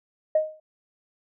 sine tone with exponential decay, 622.3 Hz, D#5, in tune, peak -14 dBFS, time 0.35-0.6 s, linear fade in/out 5 ms, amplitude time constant 54 ms, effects tanh soft clip ceiling -10 dBFS

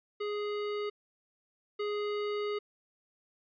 square tone pair in turn, 415.3 / 415.3 Hz, G#4 / G#4, 0 / 0 cents, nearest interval unison, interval 0 cents, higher neither, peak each -33 / -32 dBFS, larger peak second, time 0.2-0.9 / 1.79-2.59 s, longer second, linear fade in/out 10 ms, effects resampled to 11025 Hz

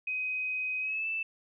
sine tone with pitch glide, 2516 to 2643 Hz, D#7 to E7, +19 to +4 cents, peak -30 dBFS, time 0.07-1.23 s, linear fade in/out 5 ms, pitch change +85 cents, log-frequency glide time 0.8-1.07 s, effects none

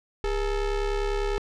square ring-modulated tone, 220 Hz, A3, in tune, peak -22 dBFS, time 0.24-1.38 s, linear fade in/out 0 ms, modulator 185 Hz, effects low-pass 5000 Hz 12 dB/octave

